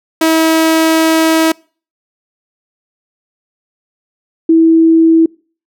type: tone pair in turn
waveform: sawtooth / sine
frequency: 322.1 / 326.2 Hz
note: E4 / E4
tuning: -40 / -18 cents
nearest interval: unison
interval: 22 cents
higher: second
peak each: -4 dBFS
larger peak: neither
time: 0.21-1.52 / 4.49-5.26 s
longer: first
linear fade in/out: 5 ms
effects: noise-tail reverb RT60 0.4 s tail -26 dB re dry